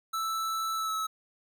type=tone with pitch glide; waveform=square; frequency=1318.5 to 1297.3 Hz; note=E6 to E6; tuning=0 to -28 cents; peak=-30 dBFS; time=0.13-1.07 s; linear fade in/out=10 ms; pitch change=-28 cents; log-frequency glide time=0.76-0.95 s; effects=none